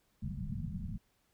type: low-pass noise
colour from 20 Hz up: white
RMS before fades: -39 dBFS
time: 0.22-0.98 s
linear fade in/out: 10 ms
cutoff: 220 Hz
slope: 96 dB/octave
effects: pink hiss -74 dBFS RMS until 1.33 s